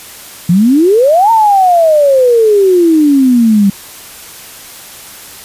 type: exponential two-way sweep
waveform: sine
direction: up then down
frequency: 164.81 to 924 to 193.8 Hz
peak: -4 dBFS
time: 0.49-3.7 s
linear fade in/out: 5 ms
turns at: 1.31 s
effects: white hiss -31 dBFS RMS until 5.44 s + resampled to 32000 Hz